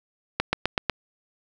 accelerating click train, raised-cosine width 0.3 ms, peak -5 dBFS, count 5, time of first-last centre 0.4-0.897 s, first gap 130 ms, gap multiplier 0.97, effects none

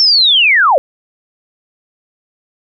sine linear sweep, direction down, 5470 to 493.9 Hz, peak -6 dBFS, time 0-0.78 s, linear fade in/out 0 ms, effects none

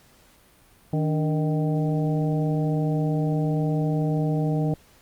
harmonic tone with a mistuned harmonic, 155.56 Hz, D#3, in tune, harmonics 1 / 2 / 3 / 4 / 5, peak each -22 / -28 / -32 / -34 / -36 dBFS, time 0.93-4.74 s, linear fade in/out 2 ms, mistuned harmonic 2, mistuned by -94 cents, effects pink hiss -56 dBFS RMS until 5.01 s + Opus 48 kbps

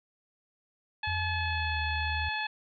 harmonic tone, 858 Hz, A5, 44 cents flat, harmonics 1 / 2 / 3 / 4 / 5, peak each -35 / -34 / -36 / -40 / -43 dBFS, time 1.03-2.47 s, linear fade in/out 5 ms
sine tone with pitch glide, 87.31 to 77.78 Hz, F2 to D#2, 0 to 0 cents, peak -32 dBFS, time 1.07-2.29 s, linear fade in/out 5 ms, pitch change -200 cents, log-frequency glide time 1.3-1.79 s
effects none

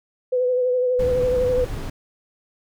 sine tone with vibrato, 501 Hz, B4, 25 cents sharp, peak -17 dBFS, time 0.32-1.65 s, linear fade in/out 10 ms, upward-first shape sine, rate 12 Hz, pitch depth 30 cents each way
brown noise, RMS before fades -28 dBFS, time 0.99-1.9 s, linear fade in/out 5 ms
effects none

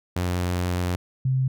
sawtooth / sine tone pair in turn, 89.3 / 130.94 Hz, F2 / C3, +39 / +2 cents, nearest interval perfect fifth, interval 663 cents, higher second, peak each -19 dBFS, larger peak neither, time 0.16-0.96 / 1.25-1.48 s, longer first, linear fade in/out 5 ms, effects none

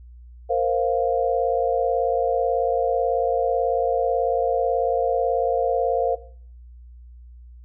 sine chord, Bb suspended second, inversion none, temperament just, 466.2 / 524.4 / 699.2 Hz, Bb4 / C5 / F5, 0 / +4 / +2 cents, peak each -23 dBFS, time 0.49-6.16 s, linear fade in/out 20 ms, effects noise-tail reverb RT60 0.5 s tail -17 dB re dry + added 60 Hz sine -41 dBFS peak until 7.64 s

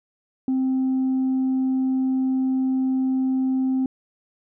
sine tone, 261.6 Hz, C4, in tune, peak -17 dBFS, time 0.48-3.86 s, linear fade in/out 2 ms, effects tanh soft clip ceiling -17 dBFS

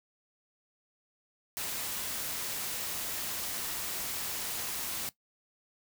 white noise, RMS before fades -36 dBFS, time 1.57-5.09 s, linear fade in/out 0 ms, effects noise-tail reverb RT60 0.1 s tail -17 dB re dry

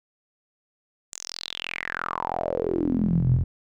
sawtooth tone with band-pass filter sweep, 43 Hz, F1, 26 cents flat, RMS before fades -26 dBFS, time 1.12-3.44 s, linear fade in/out 10 ms, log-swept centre 7400 to 99 Hz, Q 7.4, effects none

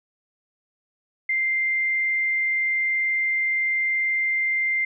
sine tone, 2093 Hz, C7, in tune, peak -20 dBFS, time 1.29-4.85 s, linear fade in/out 5 ms, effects none

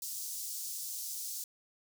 pink high-pass noise, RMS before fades -40 dBFS, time 0.02-1.44 s, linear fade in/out 2 ms, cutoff 5400 Hz, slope 24 dB/octave, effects none

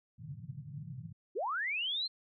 pink band-pass noise, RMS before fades -45 dBFS, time 0.18-1.13 s, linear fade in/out 10 ms, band 110 to 160 Hz, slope 48 dB/octave
sine linear sweep, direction up, 313.5 to 4236 Hz, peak -32 dBFS, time 1.35-2.08 s, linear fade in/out 20 ms
effects none

